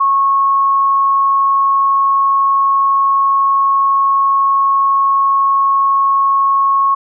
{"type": "tone", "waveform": "sine", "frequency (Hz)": 1097, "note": "C#6", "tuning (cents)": -18, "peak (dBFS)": -9, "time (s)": [0, 6.95], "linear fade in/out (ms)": 10, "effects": []}